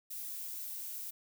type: noise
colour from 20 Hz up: violet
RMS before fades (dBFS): -42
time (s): 0.1-1.11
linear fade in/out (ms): 10
effects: none